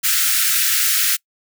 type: high-pass noise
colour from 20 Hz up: white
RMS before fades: -17 dBFS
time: 0.03-1.17 s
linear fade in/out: 20 ms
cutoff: 1300 Hz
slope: 96 dB/octave
effects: noise-tail reverb RT60 0.1 s tail -25 dB re dry